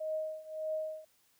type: tone with tremolo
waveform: sine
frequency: 626 Hz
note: D#5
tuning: 10 cents sharp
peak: -31 dBFS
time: 0-1.05 s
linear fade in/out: 10 ms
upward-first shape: triangle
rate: 1.7 Hz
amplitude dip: 90%
effects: white hiss -70 dBFS RMS until 1.39 s